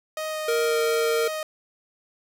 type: tone with vibrato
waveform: sawtooth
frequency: 622.3 Hz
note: D#5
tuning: in tune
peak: -24 dBFS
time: 0.17-1.43 s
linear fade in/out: 2 ms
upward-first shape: sine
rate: 2.9 Hz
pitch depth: 9 cents each way
type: tone with pitch glide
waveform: square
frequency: 466.2 to 461.1 Hz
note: A#4 to A#4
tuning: 0 to -19 cents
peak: -22 dBFS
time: 0.48-1.28 s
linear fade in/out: 5 ms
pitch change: -19 cents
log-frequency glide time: 0.64-0.82 s
effects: none